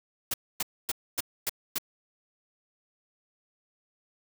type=noise bursts; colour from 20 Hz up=white; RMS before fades=-29 dBFS; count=6; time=0.31-1.784 s; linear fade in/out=5 ms; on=29 ms; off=260 ms; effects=none